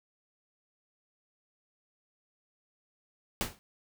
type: noise with exponential decay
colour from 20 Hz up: pink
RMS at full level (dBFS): -28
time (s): 3.41-3.59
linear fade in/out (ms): 0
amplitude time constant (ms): 39
effects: none